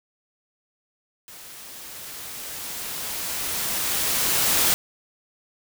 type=noise with level ramp; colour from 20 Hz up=white; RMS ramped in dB=-43 to -19 dBFS; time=1.28-4.74 s; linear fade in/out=0 ms; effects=none